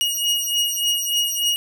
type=beating tone pair; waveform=sawtooth; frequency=2877 / 2880.4 Hz; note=F#7 / F#7; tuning=-49 / -47 cents; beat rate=3.4 Hz; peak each=-19 dBFS; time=0.01-1.56 s; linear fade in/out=0 ms; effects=none